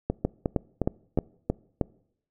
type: two click trains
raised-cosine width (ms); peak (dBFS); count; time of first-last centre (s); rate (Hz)
2; -10 / -11; 6 / 4; 0.25-1.812 / 0.1-1.175; 3.2 / 2.79
effects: noise-tail reverb RT60 0.7 s tail -24 dB re dry